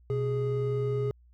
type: tone pair together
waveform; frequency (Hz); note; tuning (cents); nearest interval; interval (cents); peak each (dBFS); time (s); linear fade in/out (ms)
triangle; 125.34 / 415.3; B2 / G#4; +26 / 0; octave + major sixth; 2074; -27 / -27; 0.1-1.11; 0
effects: added 60 Hz sine -55 dBFS peak until 1.33 s